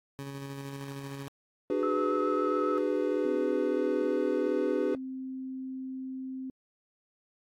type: tone with tremolo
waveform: 20% pulse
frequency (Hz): 138.59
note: C#3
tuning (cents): 0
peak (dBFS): -32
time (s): 0.19-1.28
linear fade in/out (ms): 0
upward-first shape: square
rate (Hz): 13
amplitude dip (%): 25
type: chord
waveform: triangle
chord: G# half-diminished seventh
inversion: second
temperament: just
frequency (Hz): 299 / 373.8 / 415.3 / 498.4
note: D4 / F#4 / G#4 / B4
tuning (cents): +31 / +18 / 0 / +16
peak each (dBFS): -30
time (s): 1.7-4.95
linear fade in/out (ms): 2
type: tone with vibrato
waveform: sine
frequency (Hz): 1289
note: E6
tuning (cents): -39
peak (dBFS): -32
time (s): 1.83-2.78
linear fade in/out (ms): 0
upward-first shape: triangle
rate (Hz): 7.2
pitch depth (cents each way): 21
type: tone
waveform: sine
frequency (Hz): 261.6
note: C4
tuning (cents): 0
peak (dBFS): -35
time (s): 3.25-6.5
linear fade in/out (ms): 2
effects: AAC 48 kbps